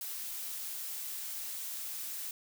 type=noise; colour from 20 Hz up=blue; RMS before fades=-40 dBFS; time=0.01-2.31 s; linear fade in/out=2 ms; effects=none